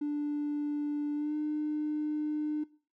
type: tone with pitch glide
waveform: triangle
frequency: 293.8 to 302.1 Hz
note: D4 to D4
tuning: +1 to +49 cents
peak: -26 dBFS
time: 0.01-2.64 s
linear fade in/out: 10 ms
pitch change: +48 cents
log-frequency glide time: 1.14-1.35 s
effects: noise-tail reverb RT60 0.4 s tail -22 dB re dry + tanh soft clip ceiling -27 dBFS